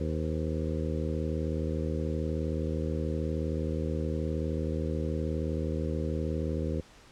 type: harmonic tone with a mistuned harmonic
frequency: 79 Hz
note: D#2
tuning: 27 cents sharp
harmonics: 1 / 2 / 3 / 4 / 5 / 6 / 7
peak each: -32 / -35 / -37 / -38 / -39 / -40 / -40 dBFS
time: 0-6.81 s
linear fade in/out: 5 ms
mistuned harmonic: 7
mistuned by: -83 cents
effects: pink hiss -55 dBFS RMS until 7.11 s + low-pass 7000 Hz 12 dB/octave